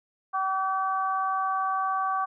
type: harmonic tone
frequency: 382.6 Hz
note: G4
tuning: 42 cents flat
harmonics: 2 / 3 / 4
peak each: -29 / -26 / -37 dBFS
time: 0.33-2.26 s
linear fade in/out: 20 ms
effects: none